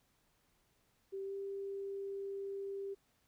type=tone with pitch glide; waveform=sine; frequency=389.2 to 394.6 Hz; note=G4 to G4; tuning=-12 to +11 cents; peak=-39 dBFS; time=1.12-2.95 s; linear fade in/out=20 ms; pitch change=+23 cents; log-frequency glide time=1.23-1.34 s; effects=pink hiss -75 dBFS RMS until 3.27 s